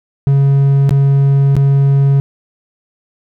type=tone with dropouts; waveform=triangle; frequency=138.59 Hz; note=C#3; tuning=in tune; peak=-5 dBFS; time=0.27-2.2 s; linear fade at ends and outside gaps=0 ms; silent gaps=0.893-0.908 / 1.554-1.566 s; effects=none